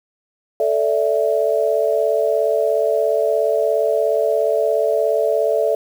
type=chord; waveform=sine; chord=A suspended fourth; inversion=none; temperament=equal with one note detuned; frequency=440 / 582.3 / 659.3 Hz; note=A4 / D5 / E5; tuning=0 / -15 / 0 cents; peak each=-19 dBFS; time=0.6-5.75 s; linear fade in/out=2 ms; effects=7-bit